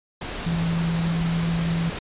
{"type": "tone in noise", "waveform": "sine", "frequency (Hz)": 166.8, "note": "E3", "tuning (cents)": 21, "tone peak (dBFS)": -21, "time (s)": [0.46, 1.9], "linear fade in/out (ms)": 5, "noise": "pink", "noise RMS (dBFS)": -31, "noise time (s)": [0.21, 1.99], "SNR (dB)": 7, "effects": ["resampled to 8000 Hz"]}